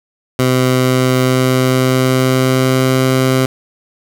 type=tone with pitch glide; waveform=15% pulse; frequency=128.1 to 130.57 Hz; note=C3 to C3; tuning=-36 to -3 cents; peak=-4 dBFS; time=0.39-3.46 s; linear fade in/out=2 ms; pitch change=+33 cents; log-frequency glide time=0.75-3.03 s; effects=none